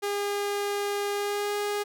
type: tone with pitch glide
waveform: sawtooth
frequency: 406.4 to 411.8 Hz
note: G#4 to G#4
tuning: -38 to -15 cents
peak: -23 dBFS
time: 0.02-1.84 s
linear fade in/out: 20 ms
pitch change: +23 cents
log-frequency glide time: 1.12-1.56 s
effects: none